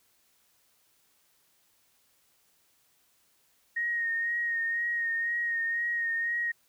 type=tone with vibrato; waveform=sine; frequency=1864.7 Hz; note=A#6; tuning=in tune; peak=-27 dBFS; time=3.76-6.52 s; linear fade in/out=10 ms; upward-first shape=sine; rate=2 Hz; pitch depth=27 cents each way; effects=white hiss -68 dBFS RMS until 6.68 s